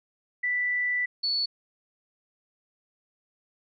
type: tone pair in turn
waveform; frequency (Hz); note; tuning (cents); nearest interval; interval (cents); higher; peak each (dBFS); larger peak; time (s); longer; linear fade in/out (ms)
sine; 1975.5 / 4435; B6 / C#8; 0 / 0; octave + major second; 1400; second; -24; neither; 0.43-1.06 / 1.23-1.46; first; 10
effects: none